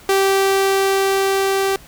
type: tone with level ramp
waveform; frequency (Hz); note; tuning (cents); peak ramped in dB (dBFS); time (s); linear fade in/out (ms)
sawtooth; 389.3; G4; -12; -9 to -12; 0.09-1.76; 2
effects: pink hiss -44 dBFS RMS until 1.87 s